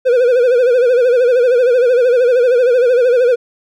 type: tone with vibrato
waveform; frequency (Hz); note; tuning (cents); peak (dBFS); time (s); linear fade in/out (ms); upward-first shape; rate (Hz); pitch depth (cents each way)
triangle; 493.7; B4; -1; -6; 0.05-3.36; 20; sine; 13; 91
effects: none